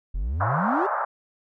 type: exponential sweep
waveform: triangle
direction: up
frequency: 38.89 to 415.5 Hz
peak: -22 dBFS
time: 0.14-0.87 s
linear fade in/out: 10 ms
type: band-pass noise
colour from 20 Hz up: white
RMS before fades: -25 dBFS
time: 0.4-1.05 s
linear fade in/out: 10 ms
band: 580 to 1400 Hz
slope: 48 dB/octave
effects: none